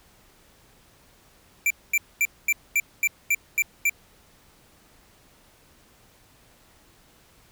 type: tone bursts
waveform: square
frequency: 2349 Hz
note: D7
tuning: in tune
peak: -19 dBFS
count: 9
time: 1.66-3.896 s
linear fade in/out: 2 ms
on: 44 ms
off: 230 ms
effects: pink hiss -57 dBFS RMS until 7.51 s